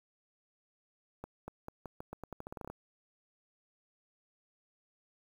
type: accelerating click train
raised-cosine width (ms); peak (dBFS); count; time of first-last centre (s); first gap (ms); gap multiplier
1; -28; 16; 1.24-2.7; 240; 0.85
effects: 9-bit